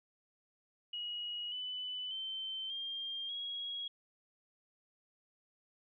sine tone with pitch steps, 2900 / 2997 / 3097 / 3201 / 3308 Hz, F#7 / F#7 / G7 / G7 / G#7, -35 / +22 / -22 / +36 / -8 cents, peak -38 dBFS, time 0.93-3.88 s, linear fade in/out 5 ms, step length 590 ms, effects none

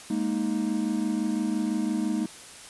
triangle chord, Ab suspended second, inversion none, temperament just, 207.7 / 233.6 / 311.5 Hz, Ab3 / Bb3 / Eb4, 0 / +4 / +2 cents, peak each -27 dBFS, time 0.1-2.26 s, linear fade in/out 5 ms, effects white hiss -45 dBFS RMS until 2.69 s + resampled to 24000 Hz

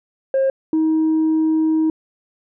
sine tone pair in turn, 536 / 316.5 Hz, C5 / D#4, +42 / +30 cents, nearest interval major sixth, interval 912 cents, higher first, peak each -12 dBFS, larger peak neither, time 0.34-0.5 / 0.73-1.9 s, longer second, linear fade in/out 2 ms, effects tanh soft clip ceiling -12 dBFS

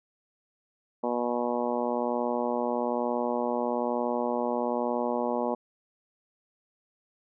harmonic tone, 121.1 Hz, B2, 34 cents flat, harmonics 2 / 3 / 4 / 5 / 6 / 7 / 8 / 9, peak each -32 / -35 / -32 / -32 / -38 / -34 / -37 / -41 dBFS, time 1.03-5.55 s, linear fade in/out 10 ms, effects none

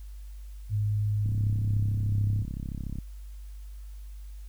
sine tone with pitch glide, 104.4 to 102.9 Hz, G#2 to G#2, +10 to -16 cents, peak -24 dBFS, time 0.69-2.46 s, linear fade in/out 50 ms, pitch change -26 cents, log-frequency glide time 1.61-1.86 s
click train, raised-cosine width 5 ms, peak -23 dBFS, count 59, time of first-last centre 1.26-2.986 s, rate 33.6 Hz
effects added 50 Hz sine -39 dBFS peak until 4.48 s + white hiss -62 dBFS RMS until 4.48 s

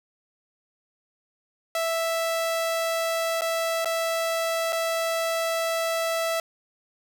sawtooth tone with dropouts, 659.3 Hz, E5, in tune, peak -20 dBFS, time 1.75-6.4 s, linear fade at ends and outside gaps 2 ms, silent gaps 3.41-3.418 / 3.847-3.856 / 4.724-4.728 s, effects none

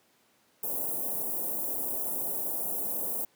white band-stop noise, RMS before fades -32 dBFS, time 0.63-3.25 s, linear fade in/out 5 ms, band 750 to 11000 Hz, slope 24 dB/octave, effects pink hiss -66 dBFS RMS until 3.35 s + high-pass 200 Hz 12 dB/octave

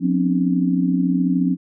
sine tone cluster, 179.2 / 250 / 269 / 302.8 Hz, F3 / B3 / C4 / D#4, +45 / +21 / +48 / -47 cents, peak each -19 / -25 / -19 / -27 dBFS, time 0-1.57 s, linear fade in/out 50 ms, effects none

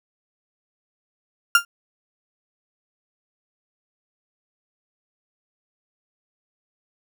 35% pulse tone with exponential decay, 1396.9 Hz, F6, in tune, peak -6 dBFS, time 1.55-1.65 s, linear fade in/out 2 ms, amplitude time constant 21 ms, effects none

